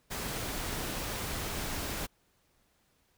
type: noise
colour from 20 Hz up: pink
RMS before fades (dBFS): -36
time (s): 0.1-2.07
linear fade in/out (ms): 20
effects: pink hiss -71 dBFS RMS until 3.17 s